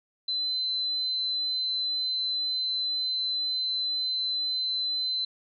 sine tone, 4049 Hz, B7, 42 cents sharp, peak -26 dBFS, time 0.28-5.25 s, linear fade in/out 5 ms, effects none

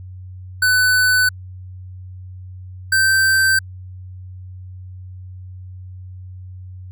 square tone pair in turn, 1500 / 1554.7 Hz, F#6 / G6, +23 / -15 cents, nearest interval minor second, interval 62 cents, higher second, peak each -13 dBFS, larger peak neither, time 0.62-1.29 / 2.92-3.59 s, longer neither, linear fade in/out 5 ms, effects added 92 Hz sine -32 dBFS peak until 6.91 s

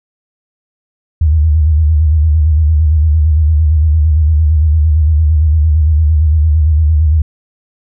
sine tone with vibrato, 77.3 Hz, D#2, 11 cents flat, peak -6 dBFS, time 1.21-7.22 s, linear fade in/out 5 ms, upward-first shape square, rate 8.8 Hz, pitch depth 72 cents each way, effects none

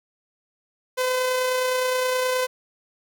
sawtooth tone with amplitude modulation, 509 Hz, C5, 48 cents flat, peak -16 dBFS, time 0.97-2.47 s, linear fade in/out 20 ms, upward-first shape sine, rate 29.6 Hz, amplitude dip 25%, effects none

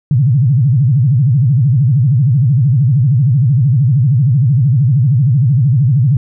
sine tone with vibrato, 130.81 Hz, C3, in tune, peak -7 dBFS, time 0.11-6.17 s, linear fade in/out 2 ms, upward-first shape sine, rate 13 Hz, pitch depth 270 cents each way, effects none

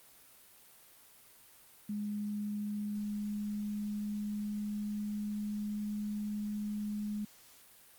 sine tone with pitch glide, 207.7 to 209 Hz, G#3 to G#3, 0 to +11 cents, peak -34 dBFS, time 1.89-7.25 s, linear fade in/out 5 ms, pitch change +11 cents, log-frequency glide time 2.73-5.89 s, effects white hiss -59 dBFS RMS until 7.98 s + Opus 32 kbps

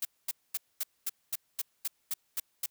blue noise bursts, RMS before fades -32 dBFS, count 11, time 0.02-2.661 s, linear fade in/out 5 ms, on 31 ms, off 230 ms, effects white hiss -74 dBFS RMS until 2.7 s

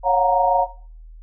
sine chord, Gb major seventh, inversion second, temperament equal with one note detuned, 554.4 / 713.5 / 740 / 932.3 Hz, Db5 / F5 / Gb5 / Bb5, 0 / +37 / 0 / 0 cents, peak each -21 / -20 / -23 / -18 dBFS, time 0.03-0.67 s, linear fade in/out 50 ms, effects noise-tail reverb RT60 0.5 s tail -17 dB re dry + added 40 Hz sine -38 dBFS peak until 1.22 s

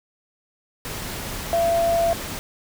sine tone in noise, 675 Hz, E5, 41 cents sharp, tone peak -17 dBFS, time 1.53-2.13 s, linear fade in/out 0 ms, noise pink, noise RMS -31 dBFS, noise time 0.85-2.39 s, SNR +11 dB, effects none

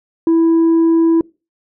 sine tone, 329.6 Hz, E4, in tune, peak -6 dBFS, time 0.27-1.21 s, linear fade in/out 2 ms, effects noise-tail reverb RT60 0.3 s tail -26 dB re dry + tanh soft clip ceiling -8 dBFS

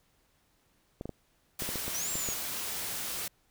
clicks, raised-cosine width 2 ms, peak -24 dBFS, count 9, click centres 1.011 / 1.056 / 1.093 / 1.622 / 1.69 / 1.757 / 1.88 / 2.155 / 2.288 s
white noise, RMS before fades -36 dBFS, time 1.59-3.28 s, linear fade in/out 5 ms
sine linear two-way sweep, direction up then down, 5588 to 7500 to 6600 Hz, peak -34 dBFS, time 1.94-2.34 s, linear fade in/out 5 ms, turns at 2.1 s
effects pink hiss -70 dBFS RMS until 3.5 s

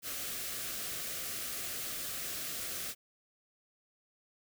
white band-stop noise, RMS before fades -39 dBFS, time 0.02-2.95 s, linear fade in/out 50 ms, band 760 to 1100 Hz, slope 96 dB/octave, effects none

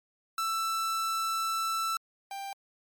45% pulse tone pair in turn, 1328 / 789.6 Hz, E6 / G5, +12 / +12 cents, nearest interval major sixth, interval 900 cents, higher first, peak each -28 / -36 dBFS, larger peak first, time 0.38-1.97 / 2.31-2.53 s, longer first, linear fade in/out 2 ms, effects MP3 96 kbps

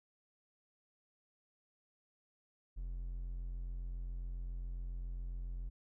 triangle tone, 43.65 Hz, F1, in tune, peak -37 dBFS, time 2.76-5.7 s, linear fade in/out 20 ms, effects none

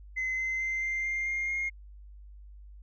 sine tone with pitch steps, 2049 / 2063 / 2078 / 2092 / 2107 / 2121 / 2136 Hz, C7 / C7 / C7 / C7 / C7 / C7 / C7, -37 / -25 / -12 / -1 / +12 / +23 / +35 cents, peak -27 dBFS, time 0.16-1.7 s, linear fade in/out 20 ms, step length 220 ms, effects tanh soft clip ceiling -26 dBFS + added 50 Hz sine -46 dBFS peak until 2.82 s

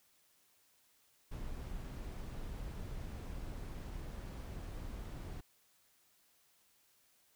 brown noise, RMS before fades -44 dBFS, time 1.31-5.41 s, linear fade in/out 10 ms, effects white hiss -71 dBFS RMS until 7.35 s

